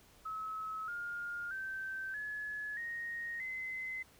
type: tone with pitch steps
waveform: sine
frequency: 1290 / 1414.9 / 1551.9 / 1702.2 / 1867 / 2048 Hz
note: E6 / F6 / G6 / G#6 / A#6 / C7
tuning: -38 / +22 / -18 / +42 / +2 / -38 cents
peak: -38 dBFS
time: 0.25-4.03 s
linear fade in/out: 10 ms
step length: 630 ms
effects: pink hiss -63 dBFS RMS until 4.19 s